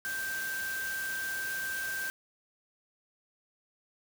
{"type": "tone in noise", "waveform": "sine", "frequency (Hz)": 1568, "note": "G6", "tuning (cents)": 0, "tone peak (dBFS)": -33, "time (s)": [0.05, 2.1], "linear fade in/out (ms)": 0, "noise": "white", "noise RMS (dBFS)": -41, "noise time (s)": [0.05, 2.1], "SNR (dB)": 5, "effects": []}